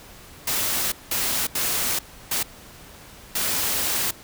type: noise bursts at uneven times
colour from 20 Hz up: white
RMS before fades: -24 dBFS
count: 5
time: 0.47-0.92 / 1.11-1.47 / 1.55-1.99 / 2.31-2.43 / 3.35-4.11 s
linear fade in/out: 5 ms
effects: pink hiss -45 dBFS RMS until 4.23 s